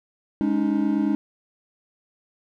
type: chord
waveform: triangle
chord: Ab suspended fourth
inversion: none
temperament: equal with one note detuned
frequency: 207.7 / 282.5 / 311.1 Hz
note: Ab3 / Db4 / Eb4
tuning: 0 / +33 / 0 cents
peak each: -22 dBFS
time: 0.41-1.15 s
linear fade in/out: 0 ms
effects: none